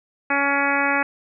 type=harmonic tone; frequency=280.9 Hz; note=C#4; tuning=23 cents sharp; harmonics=1 / 2 / 3 / 4 / 5 / 6 / 7 / 8 / 9; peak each=-27 / -28 / -25 / -28 / -25 / -25 / -27 / -27 / -29 dBFS; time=0.3-1.03 s; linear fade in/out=5 ms; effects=none